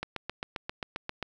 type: click train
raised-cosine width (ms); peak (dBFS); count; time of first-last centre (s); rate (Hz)
0.3; -17; 10; 0.03-1.227; 7.52
effects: none